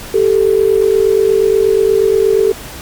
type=tone pair together; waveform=sine; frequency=391.6 / 440 Hz; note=G4 / A4; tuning=-2 / 0 cents; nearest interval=major second; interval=202 cents; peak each=-11 dBFS; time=0.14-2.52 s; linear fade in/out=5 ms; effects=pink hiss -30 dBFS RMS until 2.81 s + Opus 48 kbps